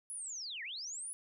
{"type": "linear two-way sweep", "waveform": "sine", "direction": "down then up", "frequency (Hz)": [10570, 1760, 10350], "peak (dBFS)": -40, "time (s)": [0.1, 1.13], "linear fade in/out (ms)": 0, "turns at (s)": 0.63, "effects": []}